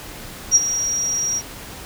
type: tone with ADSR envelope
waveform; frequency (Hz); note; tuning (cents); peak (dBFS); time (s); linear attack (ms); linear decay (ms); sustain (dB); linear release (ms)
sine; 5690; F8; +31; -7; 0.51-1.42; 45; 32; -12; 47
effects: pink hiss -36 dBFS RMS until 1.85 s